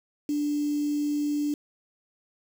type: tone with quantisation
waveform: sine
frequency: 293.7 Hz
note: D4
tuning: in tune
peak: -24 dBFS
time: 0.29-1.54 s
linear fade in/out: 2 ms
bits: 7
effects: none